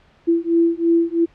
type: beating tone pair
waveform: sine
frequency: 334 / 337 Hz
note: E4 / E4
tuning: +23 / +38 cents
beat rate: 3 Hz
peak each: -17 dBFS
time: 0.27-1.26 s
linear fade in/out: 20 ms
effects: pink hiss -54 dBFS RMS until 1.34 s + low-pass 3000 Hz 12 dB/octave